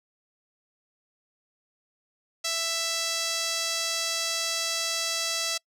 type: tone with band-pass filter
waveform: sawtooth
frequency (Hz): 662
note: E5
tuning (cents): +7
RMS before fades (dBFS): -29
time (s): 2.44-5.58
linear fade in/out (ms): 10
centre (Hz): 5500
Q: 1.5
effects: noise-tail reverb RT60 0.1 s tail -25 dB re dry